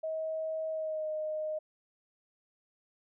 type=tone with pitch glide; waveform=sine; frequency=636 to 618.6 Hz; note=D#5 to D#5; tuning=+38 to -10 cents; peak=-32 dBFS; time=0.03-1.59 s; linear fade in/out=10 ms; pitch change=-48 cents; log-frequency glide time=0.7-1.09 s; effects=none